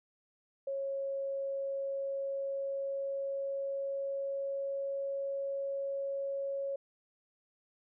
sine tone with pitch glide, 548 to 552.1 Hz, C#5 to C#5, -20 to -7 cents, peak -33 dBFS, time 0.67-6.76 s, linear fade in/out 5 ms, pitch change +13 cents, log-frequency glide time 1.18-4.99 s, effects none

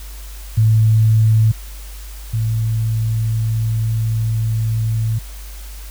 sine tone pair in turn, 110.3 / 111.78 Hz, A2 / A2, +5 / +28 cents, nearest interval unison, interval 23 cents, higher second, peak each -9 / -15 dBFS, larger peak first, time 0.57-1.52 / 2.33-5.19 s, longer second, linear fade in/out 10 ms, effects added 50 Hz sine -30 dBFS peak until 5.9 s + white hiss -40 dBFS RMS until 5.9 s

